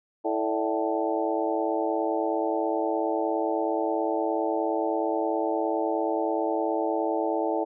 harmonic tone with a mistuned harmonic, 109.6 Hz, A2, 6 cents flat, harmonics 3 / 4 / 5 / 6 / 7 / 8, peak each -29 / -30 / -31 / -32 / -32 / -33 dBFS, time 0.24-7.65 s, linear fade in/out 20 ms, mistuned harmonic 5, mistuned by +100 cents, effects none

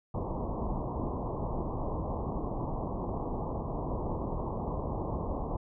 pink low-pass noise, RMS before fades -34 dBFS, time 0.14-5.57 s, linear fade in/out 5 ms, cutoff 1100 Hz, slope 96 dB/octave, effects none

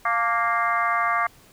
harmonic tone with a mistuned harmonic, 233.1 Hz, A#3, in tune, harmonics 3 / 4 / 5 / 6 / 7 / 8 / 9, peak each -27 / -33 / -22 / -31 / -30 / -34 / -29 dBFS, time 0.05-1.27 s, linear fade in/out 5 ms, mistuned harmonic 4, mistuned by -69 cents, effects pink hiss -53 dBFS RMS until 1.52 s

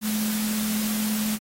sine tone in noise, 214.3 Hz, A3, 45 cents flat, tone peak -24 dBFS, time 0.01-1.39 s, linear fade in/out 50 ms, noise white, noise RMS -31 dBFS, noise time 0.01-1.39 s, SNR +4 dB, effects AAC 48 kbps

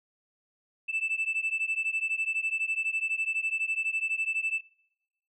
sine beating tone pair, 2637 / 2649 Hz, E7 / E7, 0 / +8 cents, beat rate 12 Hz, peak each -29 dBFS, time 0.88-4.61 s, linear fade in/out 20 ms, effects noise-tail reverb RT60 0.9 s tail -25 dB re dry + tanh soft clip ceiling -23 dBFS

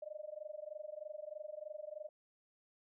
sine tone with amplitude modulation, 608 Hz, D#5, 40 cents flat, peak -40 dBFS, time 0.02-2.09 s, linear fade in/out 5 ms, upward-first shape sine, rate 23.2 Hz, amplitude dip 95%, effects none

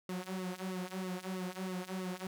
sawtooth tone with flanger, 185 Hz, F#3, in tune, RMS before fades -40 dBFS, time 0.09-2.27 s, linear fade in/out 2 ms, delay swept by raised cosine 1.2 to 5.4 ms, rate 3.1 Hz, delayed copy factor -0.8, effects none

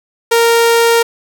sawtooth tone, 464.2 Hz, A#4, 7 cents flat, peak -4 dBFS, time 0.31-1.03 s, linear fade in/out 10 ms, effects none

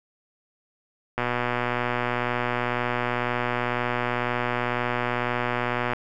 click train, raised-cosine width 0.5 ms, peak -10 dBFS, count 581, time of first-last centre 1.18-5.934 s, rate 122 Hz, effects none

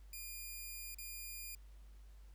5% pulse tone with dropouts, 2420 Hz, D#7, 49 cents flat, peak -36 dBFS, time 0.13-1.55 s, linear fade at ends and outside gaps 2 ms, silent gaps 0.946-0.984 s, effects added 50 Hz sine -54 dBFS peak until 2.34 s + pink hiss -72 dBFS RMS until 2.34 s

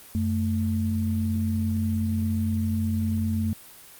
sine tone pair together, 92.07 / 220 Hz, F#2 / A3, -8 / 0 cents, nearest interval octave + minor third, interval 1508 cents, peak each -25 dBFS, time 0.15-3.53 s, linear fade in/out 0 ms, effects white hiss -47 dBFS RMS until 3.99 s + Opus 32 kbps

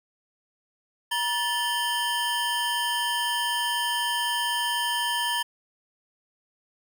square tone cluster, 953 / 1750 / 3108 Hz, A#5 / A6 / G7, +38 / -10 / -16 cents, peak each -29 / -31 / -29 dBFS, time 1.11-5.43 s, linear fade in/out 10 ms, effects none

